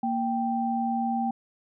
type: tone pair together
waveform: sine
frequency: 233.1 / 784 Hz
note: A#3 / G5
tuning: 0 / 0 cents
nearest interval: octave + major sixth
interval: 2100 cents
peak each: -27 dBFS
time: 0.03-1.31 s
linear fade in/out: 5 ms
effects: none